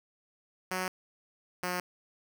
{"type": "tone pair in turn", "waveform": "5% pulse", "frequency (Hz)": [185, 180.05], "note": ["F#3", "F#3"], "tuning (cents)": [0, -47], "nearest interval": "unison", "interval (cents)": 47, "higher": "first", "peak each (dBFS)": -20, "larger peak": "neither", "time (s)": [[0.71, 0.88], [1.63, 1.8]], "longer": "neither", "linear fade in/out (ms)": 2, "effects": []}